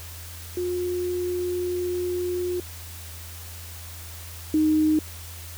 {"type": "tone pair in turn", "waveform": "sine", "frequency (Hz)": [357.9, 309.5], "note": ["F4", "D#4"], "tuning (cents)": [42, -9], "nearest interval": "minor third", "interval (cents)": 251, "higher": "first", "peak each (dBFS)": [-24, -17], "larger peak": "second", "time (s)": [[0.57, 2.6], [4.54, 4.99]], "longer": "first", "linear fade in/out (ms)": 2, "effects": ["added 84 Hz sine -39 dBFS peak until 5.57 s", "white hiss -42 dBFS RMS until 5.57 s"]}